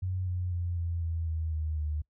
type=tone with pitch steps; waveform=sine; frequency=92.4 / 89.82 / 87.31 / 84.88 / 82.51 / 80.21 / 77.97 / 75.79 Hz; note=F#2 / F2 / F2 / F2 / E2 / E2 / D#2 / D#2; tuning=-2 / +49 / 0 / -49 / +2 / -47 / +4 / -45 cents; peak=-29 dBFS; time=0.02-2.02 s; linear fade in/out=10 ms; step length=250 ms; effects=noise-tail reverb RT60 0.1 s tail -24 dB re dry